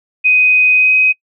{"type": "tone with pitch glide", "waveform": "sine", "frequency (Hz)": [2504, 2521], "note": ["D#7", "D#7"], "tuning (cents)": [10, 22], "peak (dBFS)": -7, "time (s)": [0.24, 1.13], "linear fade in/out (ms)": 20, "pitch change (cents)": 12, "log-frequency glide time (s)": [0.75, 0.92], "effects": ["noise-tail reverb RT60 0.1 s tail -26 dB re dry"]}